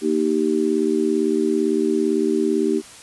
sine chord, Eb major, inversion second, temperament just, 233.3 / 311.1 / 388.9 Hz, Bb3 / Eb4 / G4, +2 / 0 / -14 cents, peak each -23 / -21 / -20 dBFS, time 0.01-2.82 s, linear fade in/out 50 ms, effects white hiss -42 dBFS RMS until 3.02 s + resampled to 24000 Hz

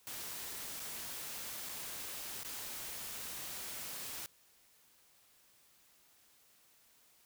white noise with dropouts, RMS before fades -44 dBFS, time 0.07-4.26 s, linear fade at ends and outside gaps 0 ms, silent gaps 0.796-0.801 / 1.689-1.693 / 2.433-2.448 s, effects white hiss -67 dBFS RMS until 7.25 s

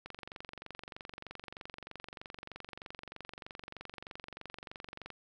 click train, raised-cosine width 0.3 ms, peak -28 dBFS, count 118, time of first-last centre 0.06-5.103 s, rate 23.2 Hz, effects none

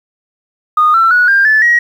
sine tone with pitch steps, 1231 / 1342.4 / 1463.9 / 1596.4 / 1740.9 / 1898.5 Hz, D#6 / E6 / F#6 / G6 / A6 / A#6, -19 / +31 / -19 / +31 / -19 / +31 cents, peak -5 dBFS, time 0.77-1.79 s, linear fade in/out 5 ms, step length 170 ms, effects tanh soft clip ceiling -1 dBFS + 7-bit

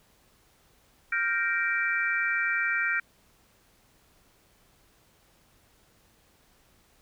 sine chord, G minor seventh, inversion third, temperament equal with one note detuned, 1396.9 / 1568 / 1864.7 / 2337 Hz, F6 / G6 / Bb6 / D7, 0 / 0 / 0 / -9 cents, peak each -30 dBFS, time 1.12-3 s, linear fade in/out 5 ms, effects pink hiss -63 dBFS RMS until 7.01 s

